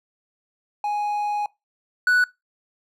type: tone pair in turn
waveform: triangle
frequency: 830.6 / 1480 Hz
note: G#5 / F#6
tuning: 0 / 0 cents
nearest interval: minor seventh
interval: 1000 cents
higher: second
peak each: -20 / -13 dBFS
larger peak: second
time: 0.84-1.46 / 2.07-2.24 s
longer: first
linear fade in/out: 2 ms
effects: noise-tail reverb RT60 0.2 s tail -21 dB re dry